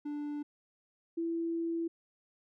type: tone pair in turn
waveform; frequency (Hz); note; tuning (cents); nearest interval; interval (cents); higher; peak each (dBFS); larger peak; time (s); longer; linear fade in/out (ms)
triangle / sine; 293.7 / 333.2; D4 / E4; 0 / +19; major second; 219; second; -33 / -31; second; 0.05-0.43 / 1.17-1.88; second; 10
effects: none